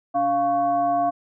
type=tone with frequency modulation; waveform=sine; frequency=698.5 Hz; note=F5; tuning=in tune; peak=-18 dBFS; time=0.14-1.11 s; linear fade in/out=20 ms; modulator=412 Hz; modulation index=0.61; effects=none